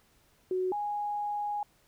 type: tone pair in turn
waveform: sine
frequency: 370 / 827.3 Hz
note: F#4 / G#5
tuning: 0 / -7 cents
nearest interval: octave + major second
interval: 1393 cents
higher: second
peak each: -27 / -30 dBFS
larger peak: first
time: 0.51-0.72 / 0.72-1.63 s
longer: second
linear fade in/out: 2 ms
effects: pink hiss -66 dBFS RMS until 1.87 s